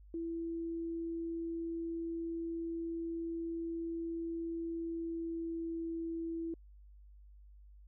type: tone with pitch glide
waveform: sine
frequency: 332.9 to 330.8 Hz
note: E4 to E4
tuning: +17 to +6 cents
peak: -36 dBFS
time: 0.14-6.54 s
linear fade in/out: 2 ms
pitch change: -11 cents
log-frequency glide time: 4.66-5.87 s
effects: added 50 Hz sine -54 dBFS peak until 7.87 s